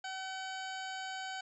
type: harmonic tone with a mistuned harmonic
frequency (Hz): 760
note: F#5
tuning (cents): +46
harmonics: 1 / 2 / 3 / 4 / 5 / 6 / 7 / 9 / 10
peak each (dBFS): -42 / -43 / -52 / -48 / -55 / -51 / -61 / -54 / -61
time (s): 0.04-1.41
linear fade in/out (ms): 5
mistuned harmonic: 7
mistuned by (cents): -49
effects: none